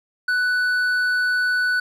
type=tone with hard clipping; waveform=sine; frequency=1487 Hz; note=F#6; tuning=8 cents sharp; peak=-19 dBFS; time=0.28-1.8 s; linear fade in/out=5 ms; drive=5 dB; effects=none